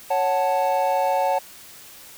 triangle chord, F# minor, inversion second, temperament equal, 554.4 / 740 / 880 Hz, C#5 / F#5 / A5, 0 / 0 / 0 cents, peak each -21 dBFS, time 0.1-1.39 s, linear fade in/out 10 ms, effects white hiss -44 dBFS RMS until 2.17 s

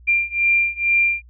sine beating tone pair, 2381 / 2383.2 Hz, D7 / D7, +23 / +25 cents, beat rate 2.2 Hz, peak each -19 / -18 dBFS, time 0.07-1.22 s, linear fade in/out 20 ms, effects added 60 Hz sine -43 dBFS peak until 1.29 s

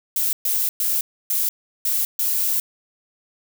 violet noise bursts at uneven times, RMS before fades -21 dBFS, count 6, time 0.16-0.33 / 0.45-0.69 / 0.8-1.01 / 1.3-1.49 / 1.85-2.05 / 2.19-2.6 s, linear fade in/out 2 ms, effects none

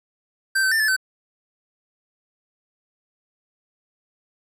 square tone with pitch steps, 1562 / 1535 / 1790 / 1735 / 1530 Hz, G6 / G6 / A6 / A6 / G6, -7 / -37 / +29 / -25 / -42 cents, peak -18 dBFS, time 0.55-0.965 s, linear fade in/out 10 ms, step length 83 ms, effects resampled to 32000 Hz + 10-bit

